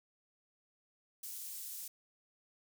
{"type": "high-pass noise", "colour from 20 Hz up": "pink", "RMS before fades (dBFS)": -45, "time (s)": [1.23, 1.88], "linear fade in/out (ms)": 5, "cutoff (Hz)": 8900, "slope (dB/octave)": 12, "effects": []}